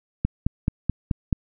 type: click train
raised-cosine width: 5 ms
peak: -8 dBFS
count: 6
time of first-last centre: 0.25-1.328 s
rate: 4.64 Hz
effects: none